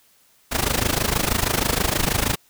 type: noise with amplitude modulation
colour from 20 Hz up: pink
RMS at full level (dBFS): -18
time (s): 0.51-2.36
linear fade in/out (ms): 20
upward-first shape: sine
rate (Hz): 26.3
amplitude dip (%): 85
effects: white hiss -58 dBFS RMS until 2.49 s